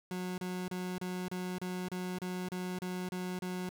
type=tone bursts; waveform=30% pulse; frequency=182.2 Hz; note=F#3; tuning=26 cents flat; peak=-33 dBFS; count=12; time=0.11-3.691 s; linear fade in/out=2 ms; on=270 ms; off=31 ms; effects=none